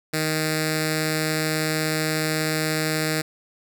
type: tone with notch filter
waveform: 5% pulse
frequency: 156.4 Hz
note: D#3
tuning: 9 cents sharp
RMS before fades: -24 dBFS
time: 0.13-3.22 s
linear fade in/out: 10 ms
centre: 980 Hz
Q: 0.75
effects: none